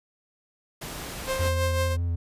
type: noise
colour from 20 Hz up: pink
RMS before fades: -36 dBFS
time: 0.81-1.49 s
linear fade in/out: 10 ms
type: tone with tremolo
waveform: sawtooth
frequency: 527 Hz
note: C5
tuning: 12 cents sharp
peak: -20 dBFS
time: 1.26-1.97 s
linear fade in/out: 50 ms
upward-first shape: triangle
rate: 5.9 Hz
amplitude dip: 55%
type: tone with vibrato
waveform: triangle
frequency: 85.4 Hz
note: F2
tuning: 38 cents flat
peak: -22 dBFS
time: 1.39-2.16 s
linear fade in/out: 10 ms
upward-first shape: square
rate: 5 Hz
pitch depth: 17 cents each way
effects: resampled to 32000 Hz